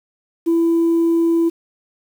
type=tone; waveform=sine; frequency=333.6 Hz; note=E4; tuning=21 cents sharp; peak=-11 dBFS; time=0.46-1.5 s; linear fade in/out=20 ms; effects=tanh soft clip ceiling -10 dBFS + 7-bit